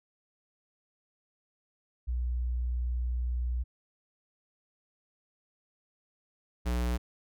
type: tone pair in turn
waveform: sine / square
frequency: 60.9 / 60.34 Hz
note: B1 / B1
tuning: -24 / -40 cents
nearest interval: unison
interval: 16 cents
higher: first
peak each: -28 dBFS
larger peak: neither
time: 2.07-3.64 / 6.65-6.98 s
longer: first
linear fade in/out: 20 ms
effects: none